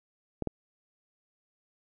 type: clicks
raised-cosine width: 2 ms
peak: -18 / -17 dBFS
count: 2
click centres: 0.423 / 0.473 s
effects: none